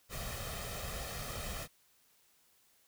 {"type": "noise with comb filter", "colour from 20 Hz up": "pink", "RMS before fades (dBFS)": -41, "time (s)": [0.09, 1.68], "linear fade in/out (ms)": 50, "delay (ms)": 1.6, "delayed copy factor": 0.65, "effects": ["white hiss -69 dBFS RMS until 2.87 s"]}